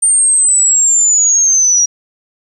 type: linear sweep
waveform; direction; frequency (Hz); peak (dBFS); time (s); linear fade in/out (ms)
sine; down; 8870 to 5710; -7; 0.02-1.86; 10
effects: 8-bit